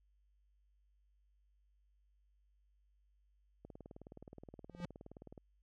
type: click train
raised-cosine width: 2 ms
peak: -38 dBFS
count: 34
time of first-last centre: 3.65-5.378 s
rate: 19.1 Hz
type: tone with exponential growth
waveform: square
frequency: 174.61 Hz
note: F3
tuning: in tune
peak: -38 dBFS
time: 4.69-4.85 s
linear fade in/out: 0 ms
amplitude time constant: 34 ms
effects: added 50 Hz sine -70 dBFS peak until 5.62 s + low-pass 5000 Hz 12 dB/octave